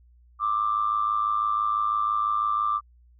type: tone with amplitude modulation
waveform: sine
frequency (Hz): 1183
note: D6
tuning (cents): +12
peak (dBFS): -18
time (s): 0.39-2.81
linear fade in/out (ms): 50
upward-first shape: sine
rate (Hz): 106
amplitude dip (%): 70
effects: tanh soft clip ceiling -14 dBFS + added 60 Hz sine -53 dBFS peak until 3.19 s